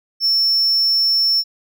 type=tone; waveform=triangle; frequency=5400 Hz; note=E8; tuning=41 cents sharp; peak=-12 dBFS; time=0.2-1.44 s; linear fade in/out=50 ms; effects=none